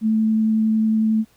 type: tone with vibrato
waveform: sine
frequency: 219.3 Hz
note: A3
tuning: 6 cents flat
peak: -15 dBFS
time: 0.01-1.25 s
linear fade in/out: 50 ms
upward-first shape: triangle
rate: 11 Hz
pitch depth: 9 cents each way
effects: pink hiss -58 dBFS RMS until 1.36 s